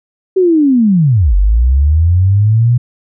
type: linear two-way sweep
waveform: sine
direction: down then up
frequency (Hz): 385.3 to 45.2 to 123.6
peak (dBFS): -6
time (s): 0.36-2.78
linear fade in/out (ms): 10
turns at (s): 1.35
effects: none